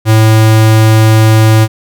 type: tone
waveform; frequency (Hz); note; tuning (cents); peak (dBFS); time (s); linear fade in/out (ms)
square; 110; A2; 0; -4; 0.05-1.68; 50
effects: none